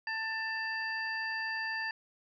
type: harmonic tone with a mistuned harmonic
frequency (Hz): 888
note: A5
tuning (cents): +16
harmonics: 1 / 2 / 3 / 5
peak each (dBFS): -41 / -34 / -44 / -44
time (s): 0.07-1.91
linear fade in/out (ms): 2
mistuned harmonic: 5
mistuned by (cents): +97
effects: none